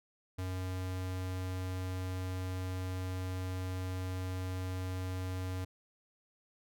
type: tone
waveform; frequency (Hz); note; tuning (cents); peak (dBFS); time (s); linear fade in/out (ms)
square; 92.5; F#2; 0; -36; 0.38-5.65; 10
effects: none